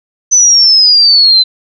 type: exponential sweep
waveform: sine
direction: down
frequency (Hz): 6100 to 4028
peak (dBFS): -3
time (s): 0.31-1.44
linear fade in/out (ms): 20
effects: none